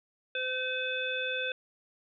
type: harmonic tone with a mistuned harmonic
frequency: 512 Hz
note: C5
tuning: 38 cents flat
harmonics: 1 / 3 / 5 / 7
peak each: -36 / -35 / -35 / -37 dBFS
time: 0.35-1.52 s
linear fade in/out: 2 ms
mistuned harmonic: 7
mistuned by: -33 cents
effects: none